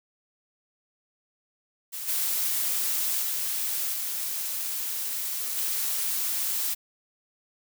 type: noise with level steps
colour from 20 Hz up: blue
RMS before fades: -35 / -27 / -29 / -31 / -28 dBFS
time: 1.92-6.75 s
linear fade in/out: 20 ms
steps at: 2.07 / 3.21 / 3.92 / 5.56 s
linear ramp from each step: 20 ms
effects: none